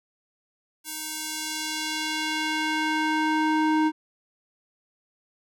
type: tone with band-pass filter sweep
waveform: square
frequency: 311.1 Hz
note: D#4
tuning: in tune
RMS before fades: -26 dBFS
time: 0.84-3.92 s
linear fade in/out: 50 ms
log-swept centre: 12000 to 650 Hz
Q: 0.74
effects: none